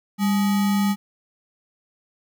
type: tone with sample-and-hold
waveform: sine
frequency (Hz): 200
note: G3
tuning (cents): +35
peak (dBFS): -17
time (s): 0.18-0.96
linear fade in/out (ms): 50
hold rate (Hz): 1050
effects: none

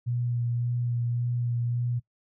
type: tone with vibrato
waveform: sine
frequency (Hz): 120.3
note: B2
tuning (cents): -45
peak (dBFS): -25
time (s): 0.06-2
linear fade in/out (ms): 20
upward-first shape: sine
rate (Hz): 1.8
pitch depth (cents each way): 16
effects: noise-tail reverb RT60 0.1 s tail -20 dB re dry

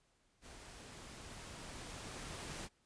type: noise with level ramp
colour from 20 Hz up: pink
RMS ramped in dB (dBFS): -55 to -45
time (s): 0.41-2.69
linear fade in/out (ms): 50
effects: pink hiss -75 dBFS RMS until 2.85 s + resampled to 22050 Hz

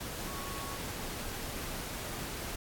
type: tone in noise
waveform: sine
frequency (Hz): 1108.7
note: C#6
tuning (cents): 0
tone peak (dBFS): -45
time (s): 0.27-0.77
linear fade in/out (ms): 10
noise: pink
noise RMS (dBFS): -40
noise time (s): 0-2.56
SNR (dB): -8
effects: AAC 64 kbps

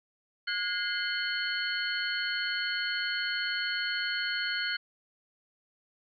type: tone cluster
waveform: sine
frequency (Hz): 1443 / 1630 / 2082 / 3061 / 4332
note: F#6 / G#6 / C7 / G7 / C#8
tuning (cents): -44 / -33 / -9 / -42 / -41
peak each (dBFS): -33 / -37 / -37 / -37 / -35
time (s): 0.47-4.77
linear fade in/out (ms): 10
effects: none

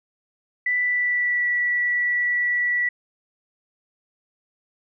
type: tone with pitch glide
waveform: sine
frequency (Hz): 1981 to 1951.5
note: B6 to B6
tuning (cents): +5 to -21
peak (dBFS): -19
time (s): 0.66-2.89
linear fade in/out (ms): 5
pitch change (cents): -26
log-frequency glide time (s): 0.77-1.47
effects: none

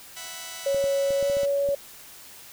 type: chord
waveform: 5% pulse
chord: E suspended second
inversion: none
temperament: just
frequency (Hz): 659.3 / 741.7 / 988.9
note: E5 / F#5 / B5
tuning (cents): 0 / +4 / +2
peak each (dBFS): -31 / -30 / -31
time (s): 0.16-1.46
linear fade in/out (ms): 10
type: tone with pitch glide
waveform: sine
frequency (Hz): 554.4 to 561.8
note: C#5 to C#5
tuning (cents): 0 to +23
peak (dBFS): -21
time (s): 0.66-1.75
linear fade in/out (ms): 5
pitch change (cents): +23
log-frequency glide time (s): 1.18-1.26
type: clicks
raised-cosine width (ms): 3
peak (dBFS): -27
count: 8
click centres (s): 0.746 / 0.841 / 1.106 / 1.227 / 1.299 / 1.369 / 1.433 / 1.689
effects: white hiss -46 dBFS RMS until 2.52 s

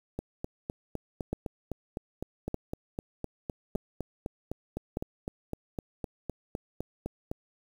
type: two click trains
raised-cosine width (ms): 2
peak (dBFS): -20 / -17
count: 29 / 4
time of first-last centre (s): 0.19-7.315 / 1.33-4.971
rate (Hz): 3.93 / 0.824
effects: 8-bit

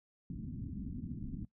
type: low-pass noise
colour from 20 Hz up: white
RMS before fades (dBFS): -42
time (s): 0.3-1.45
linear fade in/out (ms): 2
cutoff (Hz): 270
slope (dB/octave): 48
effects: noise-tail reverb RT60 0.1 s tail -19 dB re dry

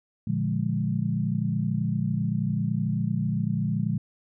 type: chord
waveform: sine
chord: Bb dominant seventh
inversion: none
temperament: equal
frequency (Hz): 116.54 / 146.83 / 174.61 / 207.7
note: Bb2 / D3 / F3 / Ab3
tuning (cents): 0 / 0 / 0 / 0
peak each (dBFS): -29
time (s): 0.27-3.98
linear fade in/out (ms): 5
effects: none

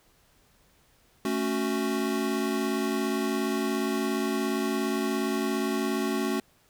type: chord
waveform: square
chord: F# minor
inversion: first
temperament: equal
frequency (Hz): 220 / 277.2 / 370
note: A3 / C#4 / F#4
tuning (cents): 0 / 0 / 0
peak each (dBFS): -31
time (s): 1.25-6.4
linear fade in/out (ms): 2
effects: pink hiss -63 dBFS RMS until 6.69 s

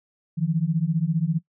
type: beating tone pair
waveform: sine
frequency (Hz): 155.1 / 170.1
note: D#3 / F3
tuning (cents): -5 / -45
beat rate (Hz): 15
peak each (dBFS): -23 / -23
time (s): 0.37-1.39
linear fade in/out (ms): 20
effects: noise-tail reverb RT60 0.1 s tail -20 dB re dry

